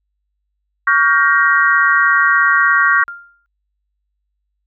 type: chord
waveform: sine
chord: G half-diminished seventh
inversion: second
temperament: just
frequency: 1128.9 / 1411.2 / 1568 / 1881.6 Hz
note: Db6 / F6 / G6 / Bb6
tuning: +31 / +18 / 0 / +16 cents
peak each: -15 dBFS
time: 0.87-3.04 s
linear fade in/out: 5 ms
type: tone with exponential decay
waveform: sine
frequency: 1396.9 Hz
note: F6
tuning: in tune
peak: -23 dBFS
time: 3.08-3.46 s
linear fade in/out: 0 ms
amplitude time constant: 82 ms
effects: added 50 Hz sine -68 dBFS peak until 4.66 s